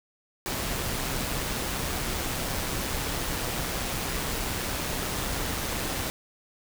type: noise with amplitude modulation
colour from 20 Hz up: pink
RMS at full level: -29 dBFS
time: 0.46-6.1 s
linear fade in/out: 0 ms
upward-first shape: sine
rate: 130 Hz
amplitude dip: 30%
effects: none